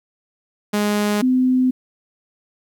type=tone pair in turn; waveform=sawtooth / sine; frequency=207.7 / 255.5 Hz; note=G#3 / C4; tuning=0 / -41 cents; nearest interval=major third; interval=359 cents; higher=second; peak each=-13 dBFS; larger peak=neither; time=0.73-1.22 / 1.22-1.71 s; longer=neither; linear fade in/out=10 ms; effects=9-bit